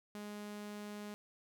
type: tone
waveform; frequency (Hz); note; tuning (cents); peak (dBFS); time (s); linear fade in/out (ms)
sawtooth; 207.7; G#3; 0; -40; 0.15-1.14; 0
effects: none